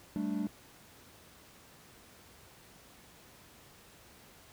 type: chord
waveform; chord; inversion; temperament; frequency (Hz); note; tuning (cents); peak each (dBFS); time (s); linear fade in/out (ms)
triangle; G suspended second; none; equal; 196 / 220 / 293.7; G3 / A3 / D4; 0 / 0 / 0; -34; 0.16-0.47; 0
effects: pink hiss -57 dBFS RMS until 4.52 s + high-pass 60 Hz 12 dB/octave